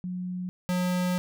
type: tone pair in turn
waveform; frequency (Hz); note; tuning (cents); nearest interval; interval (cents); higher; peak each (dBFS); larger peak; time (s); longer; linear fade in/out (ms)
sine / square; 181.3 / 180.46; F#3 / F#3; -35 / -43; unison; 8; first; -30 / -25; second; 0.04-0.49 / 0.69-1.18; second; 0
effects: none